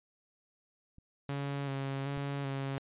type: clicks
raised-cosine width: 5 ms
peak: -42 / -33 dBFS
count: 2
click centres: 0.984 / 2.174 s
type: tone with vibrato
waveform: sawtooth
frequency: 138.59 Hz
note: C#3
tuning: in tune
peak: -30 dBFS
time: 1.29-2.78 s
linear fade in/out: 0 ms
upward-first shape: square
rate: 1.3 Hz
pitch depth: 25 cents each way
effects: resampled to 8000 Hz